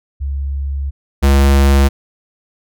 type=tone pair in turn; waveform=sine / square; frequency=69.3 / 69.05 Hz; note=C#2 / C#2; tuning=0 / -6 cents; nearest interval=unison; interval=6 cents; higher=first; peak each=-17 / -8 dBFS; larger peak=second; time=0.2-0.91 / 1.22-1.89 s; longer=first; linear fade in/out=20 ms; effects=none